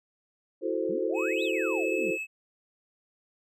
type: chord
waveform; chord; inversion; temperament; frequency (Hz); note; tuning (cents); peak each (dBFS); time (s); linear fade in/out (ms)
sine; F# half-diminished seventh; third; equal; 329.6 / 370 / 440 / 523.3; E4 / F#4 / A4 / C5; 0 / 0 / 0 / 0; -32; 0.61-2.18; 50
type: exponential two-way sweep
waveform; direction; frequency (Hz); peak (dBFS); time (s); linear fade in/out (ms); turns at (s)
sine; up then down; 167.6 to 4000 to 167.6; -37; 0.89-2.11; 5; 1.43
type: tone with pitch glide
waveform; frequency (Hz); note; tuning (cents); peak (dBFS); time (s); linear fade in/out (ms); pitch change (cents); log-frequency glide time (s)
triangle; 2557 to 2593; D#7 to E7; +47 to -29; -30; 1.14-2.27; 50; +24; 1.25-1.83
effects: none